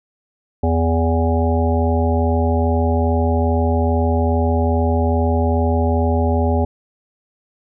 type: harmonic tone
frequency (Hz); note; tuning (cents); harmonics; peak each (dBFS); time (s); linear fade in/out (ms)
82.41; E2; 0; 1 / 3 / 5 / 7 / 9 / 10; -16 / -21 / -23 / -24 / -26 / -26; 0.63-6.65; 5
effects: none